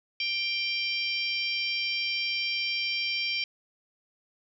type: harmonic tone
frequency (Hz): 787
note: G5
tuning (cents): +7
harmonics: 3 / 4 / 5 / 6 / 7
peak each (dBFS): -30 / -33 / -43 / -35 / -36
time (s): 0.2-3.44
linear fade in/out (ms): 2
effects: none